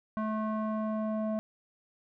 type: tone with low-pass filter sweep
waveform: square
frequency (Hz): 216.9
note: A3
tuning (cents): -25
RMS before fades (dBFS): -32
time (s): 0.17-1.39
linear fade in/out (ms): 0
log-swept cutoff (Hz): 1200 to 760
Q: 2.8
effects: none